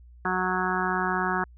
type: harmonic tone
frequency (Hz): 184.1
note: F#3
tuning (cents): -8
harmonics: 1 / 2 / 4 / 5 / 6 / 7 / 8 / 9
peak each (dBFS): -32 / -32 / -32 / -32 / -32 / -32 / -32 / -32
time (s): 0.25-1.44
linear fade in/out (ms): 2
effects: added 60 Hz sine -47 dBFS peak until 1.57 s